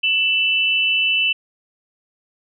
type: tone pair together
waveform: sine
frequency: 2658 / 2984 Hz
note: E7 / F#7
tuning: +14 / +14 cents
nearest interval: major second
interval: 200 cents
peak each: -17 / -19 dBFS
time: 0.03-1.33 s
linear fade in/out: 10 ms
effects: none